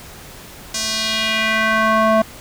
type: tone with band-pass filter sweep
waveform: square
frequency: 220 Hz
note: A3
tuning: in tune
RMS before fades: -17 dBFS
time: 0.74-2.22 s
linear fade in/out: 5 ms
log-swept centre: 6300 to 760 Hz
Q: 1.8
effects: pink hiss -38 dBFS RMS until 2.4 s